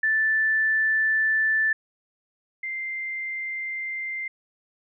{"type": "tone pair in turn", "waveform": "sine", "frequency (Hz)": [1760, 2090], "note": ["A6", "C7"], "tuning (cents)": [0, -2], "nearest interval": "minor third", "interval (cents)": 298, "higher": "second", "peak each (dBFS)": [-19, -28], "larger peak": "first", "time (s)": [[0.03, 1.73], [2.63, 4.28]], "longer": "first", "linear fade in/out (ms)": 5, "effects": []}